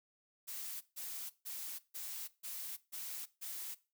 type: noise bursts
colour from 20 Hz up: blue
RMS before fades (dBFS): -44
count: 7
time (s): 0.47-3.75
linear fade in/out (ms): 20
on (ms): 340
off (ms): 150
effects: noise-tail reverb RT60 0.3 s tail -18 dB re dry